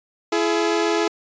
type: tone pair together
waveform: sawtooth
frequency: 336.1 / 423.5 Hz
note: E4 / G#4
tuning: +34 / +34 cents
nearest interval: major third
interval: 400 cents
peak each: -17 dBFS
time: 0.32-1.08 s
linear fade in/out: 5 ms
effects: resampled to 16000 Hz